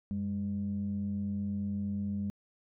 sine tone pair together, 93.2 / 201.7 Hz, F#2 / G3, +13 / +50 cents, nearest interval octave + minor second, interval 1337 cents, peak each -37 / -31 dBFS, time 0.11-2.3 s, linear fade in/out 0 ms, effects tanh soft clip ceiling -26 dBFS

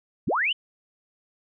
sine linear sweep, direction up, 69 to 3129 Hz, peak -21 dBFS, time 0.27-0.53 s, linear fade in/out 10 ms, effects none

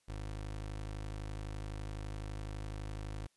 25% pulse tone, 51.91 Hz, G#1, in tune, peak -36 dBFS, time 0.08-3.27 s, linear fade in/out 10 ms, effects white hiss -75 dBFS RMS until 3.36 s + resampled to 24000 Hz

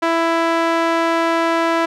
sawtooth tone with band-pass filter, 331.6 Hz, E4, 10 cents sharp, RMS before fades -17 dBFS, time 0.02-1.86 s, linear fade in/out 10 ms, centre 1100 Hz, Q 0.82, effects none

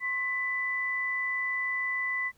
sine tone pair together, 1067 / 1993.4 Hz, C6 / B6, +34 / +16 cents, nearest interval major seventh, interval 1082 cents, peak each -38 / -28 dBFS, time 0-2.32 s, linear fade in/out 50 ms, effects pink hiss -66 dBFS RMS until 2.37 s

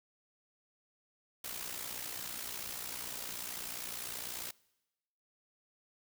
white noise with amplitude modulation, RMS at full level -39 dBFS, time 1.44-4.51 s, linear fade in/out 5 ms, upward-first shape sine, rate 60.1 Hz, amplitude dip 65%, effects noise-tail reverb RT60 1.0 s tail -24 dB re dry

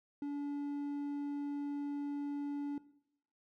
triangle tone, 286.9 Hz, D4, 40 cents flat, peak -34 dBFS, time 0.22-2.78 s, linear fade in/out 2 ms, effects noise-tail reverb RT60 0.7 s tail -17 dB re dry

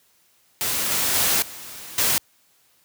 white noise with level steps, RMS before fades -24 / -22 / -20 / -38 / -20 dBFS, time 0.61-2.18 s, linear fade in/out 0 ms, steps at 0.91 / 1.14 / 1.42 / 1.98 s, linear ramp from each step 2 ms, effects white hiss -61 dBFS RMS until 2.84 s + high-pass 60 Hz 12 dB/octave

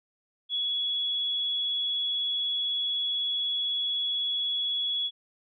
sine tone, 3371 Hz, G#7, 25 cents sharp, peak -26 dBFS, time 0.49-5.11 s, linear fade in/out 50 ms, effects none

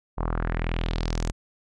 sawtooth tone with low-pass filter sweep, 41.2 Hz, E1, in tune, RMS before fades -27 dBFS, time 0.17-1.32 s, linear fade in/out 20 ms, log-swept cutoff 970 to 8000 Hz, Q 2.7, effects none

